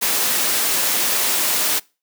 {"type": "high-pass noise", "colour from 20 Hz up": "white", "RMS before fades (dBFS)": -19, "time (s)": [0.01, 1.8], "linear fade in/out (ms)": 20, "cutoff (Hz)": 220, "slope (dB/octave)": 12, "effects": ["noise-tail reverb RT60 0.3 s tail -24 dB re dry"]}